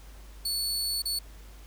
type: tone with dropouts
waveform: sawtooth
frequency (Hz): 4435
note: C#8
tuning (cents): 0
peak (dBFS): -25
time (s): 0.45-1.19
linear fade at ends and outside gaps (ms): 5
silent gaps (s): 1.021-1.054
effects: added 50 Hz sine -45 dBFS peak until 1.66 s + pink hiss -55 dBFS RMS until 1.66 s